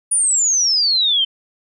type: exponential sweep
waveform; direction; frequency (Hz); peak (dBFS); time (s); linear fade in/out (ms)
sine; down; 9750 to 3068; -13; 0.11-1.25; 10
effects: none